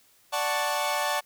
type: chord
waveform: sawtooth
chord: D major seventh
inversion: none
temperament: equal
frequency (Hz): 587.3 / 740 / 880 / 1108.7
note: D5 / F#5 / A5 / C#6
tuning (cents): 0 / 0 / 0 / 0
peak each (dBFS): -27 / -28 / -26 / -28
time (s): 0.32-1.21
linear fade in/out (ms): 20
effects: white hiss -61 dBFS RMS until 1.25 s